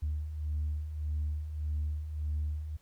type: beating tone pair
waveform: sine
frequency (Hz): 74.2 / 75.9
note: D2 / D#2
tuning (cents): +18 / -42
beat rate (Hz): 1.7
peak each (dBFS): -38 / -31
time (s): 0.02-2.77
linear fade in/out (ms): 10
effects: tanh soft clip ceiling -26 dBFS + pink hiss -68 dBFS RMS until 2.81 s